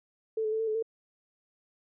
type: tone with pitch steps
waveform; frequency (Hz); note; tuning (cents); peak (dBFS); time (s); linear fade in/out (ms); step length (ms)
sine; 442 / 431.6 / 440.8 / 447.6 / 432.3 / 449.6; A4 / A4 / A4 / A4 / A4 / A4; +8 / -33 / +3 / +30 / -31 / +37; -27; 0.37-0.826; 5; 76
effects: none